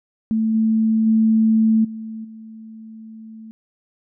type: tone with level steps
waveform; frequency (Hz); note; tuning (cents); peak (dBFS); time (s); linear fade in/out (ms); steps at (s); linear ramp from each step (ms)
sine; 221.2; A3; +9; -16 / -14 / -12 / -28 / -35; 0.31-3.51; 0; 0.54 / 1.06 / 1.84 / 2.24; 10
effects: none